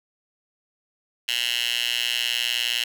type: tone with high-pass filter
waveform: 10% pulse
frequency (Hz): 119.6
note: A#2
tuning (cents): +45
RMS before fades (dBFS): -25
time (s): 1.28-2.84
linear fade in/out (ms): 5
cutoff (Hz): 2800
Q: 4
effects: none